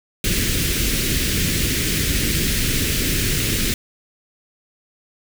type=band-stop noise; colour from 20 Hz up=pink; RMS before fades=-20 dBFS; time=0.24-3.74 s; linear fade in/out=2 ms; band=400 to 1800 Hz; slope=24 dB/octave; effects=none